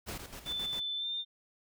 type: noise with tremolo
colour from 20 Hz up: pink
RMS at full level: -45 dBFS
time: 0.06-0.81 s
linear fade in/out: 20 ms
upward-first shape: square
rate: 7.5 Hz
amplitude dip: 60%
type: noise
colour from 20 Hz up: pink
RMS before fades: -41 dBFS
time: 0.08-0.18 s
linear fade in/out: 5 ms
type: tone with pitch glide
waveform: sine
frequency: 3520 to 3604 Hz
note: A7 to A7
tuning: 0 to +41 cents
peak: -33 dBFS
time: 0.45-1.25 s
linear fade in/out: 50 ms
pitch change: +41 cents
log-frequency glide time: 0.97-1.08 s
effects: none